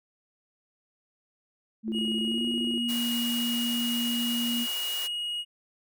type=tone with pitch glide; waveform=sine; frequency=220.3 to 237.5 Hz; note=A3 to A#3; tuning=+2 to +33 cents; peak=-28 dBFS; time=1.83-4.67 s; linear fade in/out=50 ms; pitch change=+131 cents; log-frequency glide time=2.21-2.45 s
type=tone bursts; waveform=sine; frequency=339.1 Hz; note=E4; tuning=49 cents sharp; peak=-33 dBFS; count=14; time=1.88-2.778 s; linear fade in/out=0 ms; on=40 ms; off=26 ms
type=tone; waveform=triangle; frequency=2885 Hz; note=F#7; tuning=44 cents flat; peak=-28 dBFS; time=1.92-5.45 s; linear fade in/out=50 ms
type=high-pass noise; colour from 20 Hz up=white; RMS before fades=-37 dBFS; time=2.88-5.08 s; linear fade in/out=20 ms; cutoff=440 Hz; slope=12 dB/octave
effects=none